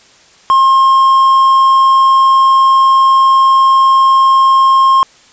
triangle tone, 1068 Hz, C6, 35 cents sharp, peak -3 dBFS, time 0.5-5.03 s, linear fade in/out 0 ms, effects white hiss -44 dBFS RMS until 5.32 s + resampled to 16000 Hz

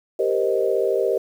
sine chord, C minor seventh, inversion second, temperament equal, 392 / 466.2 / 523.3 / 622.3 Hz, G4 / Bb4 / C5 / Eb5, 0 / 0 / 0 / 0 cents, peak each -22 / -23 / -24 / -25 dBFS, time 0.19-1.18 s, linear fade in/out 5 ms, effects 8-bit

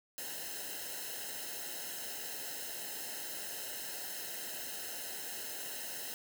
white noise with comb filter, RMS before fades -42 dBFS, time 0.18-6.14 s, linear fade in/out 0 ms, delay 0.86 ms, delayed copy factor -0.9, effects none

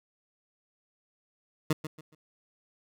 20% pulse tone with echo, 155.56 Hz, D#3, in tune, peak -18 dBFS, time 1.7-1.73 s, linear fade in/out 5 ms, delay 140 ms, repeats 3, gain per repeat -11 dB, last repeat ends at 2.15 s, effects none

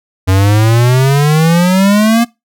square exponential sweep, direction up, 92.5 to 237.9 Hz, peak -7 dBFS, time 0.27-2.25 s, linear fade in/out 20 ms, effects noise-tail reverb RT60 0.2 s tail -21 dB re dry

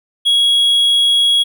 triangle tone, 3322 Hz, G#7, in tune, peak -8 dBFS, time 0.25-1.44 s, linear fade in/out 20 ms, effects none

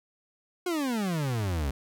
40% pulse exponential sweep, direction down, 370 to 65.1 Hz, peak -26 dBFS, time 0.66-1.71 s, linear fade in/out 5 ms, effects none

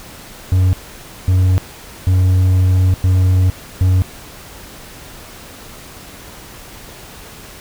triangle tone bursts at uneven times, 92.5 Hz, F#2, in tune, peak -7 dBFS, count 5, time 0.52-0.73 / 1.28-1.58 / 2.07-2.94 / 3.04-3.5 / 3.81-4.02 s, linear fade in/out 0 ms, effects pink hiss -36 dBFS RMS until 7.6 s

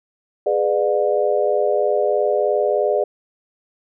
sine chord, G# diminished seventh, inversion none, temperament just, 415.3 / 498.4 / 598 / 717.6 Hz, G#4 / B4 / D5 / F5, 0 / +16 / +31 / +47 cents, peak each -20 / -22 / -19 / -25 dBFS, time 0.46-3.04 s, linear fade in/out 5 ms, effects none

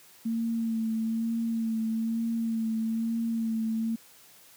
sine tone with vibrato, 226 Hz, A3, 47 cents sharp, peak -26 dBFS, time 0.25-3.96 s, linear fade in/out 10 ms, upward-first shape sine, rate 1.1 Hz, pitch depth 26 cents each way, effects white hiss -55 dBFS RMS until 4.56 s + high-pass 80 Hz 12 dB/octave

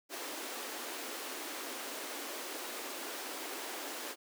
pink high-pass noise, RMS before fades -42 dBFS, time 0.09-4.16 s, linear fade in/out 50 ms, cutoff 270 Hz, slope 48 dB/octave, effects none

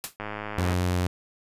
white noise with exponential decay, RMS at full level -28 dBFS, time 0.04-0.16 s, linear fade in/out 0 ms, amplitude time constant 24 ms
click train, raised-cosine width 0.5 ms, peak -18 dBFS, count 57, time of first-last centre 0.2-0.733 s, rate 105 Hz
sawtooth tone, 89.8 Hz, F2, 49 cents sharp, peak -19 dBFS, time 0.58-1.07 s, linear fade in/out 0 ms
effects resampled to 32000 Hz

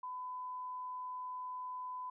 sine tone, 1005 Hz, B5, 30 cents sharp, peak -40 dBFS, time 0.03-2.1 s, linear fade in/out 5 ms, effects none

